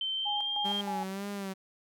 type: tone with pitch glide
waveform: sine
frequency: 3100 to 3195 Hz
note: G7 to G7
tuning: -20 to +32 cents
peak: -30 dBFS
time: 0.01-0.81 s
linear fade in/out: 2 ms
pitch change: +52 cents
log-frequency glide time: 0.13-0.5 s
type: tone with tremolo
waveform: sine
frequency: 830.6 Hz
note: G#5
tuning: in tune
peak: -32 dBFS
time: 0.25-1.05 s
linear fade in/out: 20 ms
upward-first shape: square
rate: 3.2 Hz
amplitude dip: 75%
type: tone with vibrato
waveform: sawtooth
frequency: 196 Hz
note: G3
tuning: in tune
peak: -31 dBFS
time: 0.64-1.54 s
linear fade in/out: 20 ms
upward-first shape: sine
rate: 1.9 Hz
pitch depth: 59 cents each way
effects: none